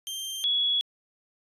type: tone pair in turn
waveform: sawtooth / sine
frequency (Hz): 3159 / 3367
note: G7 / G#7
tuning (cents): +13 / +23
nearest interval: minor second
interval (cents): 110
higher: second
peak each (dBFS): -29 / -22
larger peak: second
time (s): 0.07-0.44 / 0.44-0.81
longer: neither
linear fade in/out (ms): 0
effects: resampled to 32000 Hz